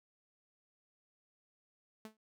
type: tone with exponential decay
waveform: sawtooth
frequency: 217.9 Hz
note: A3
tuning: 17 cents flat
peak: -39 dBFS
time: 2.05-2.17 s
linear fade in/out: 2 ms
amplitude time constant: 25 ms
effects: none